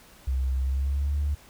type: tone with pitch glide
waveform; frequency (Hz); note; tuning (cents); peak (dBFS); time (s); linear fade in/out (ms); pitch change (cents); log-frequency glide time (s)
sine; 65.41 to 72.58; C2 to D2; 0 to -20; -22; 0.27-1.35; 10; +180; 0.59-1.16
effects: tanh soft clip ceiling -19 dBFS + pink hiss -53 dBFS RMS until 1.49 s